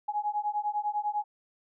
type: beating tone pair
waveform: sine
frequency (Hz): 830 / 840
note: G#5 / G#5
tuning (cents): -1 / +19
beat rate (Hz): 10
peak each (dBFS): -31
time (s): 0.08-1.24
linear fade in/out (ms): 10
effects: none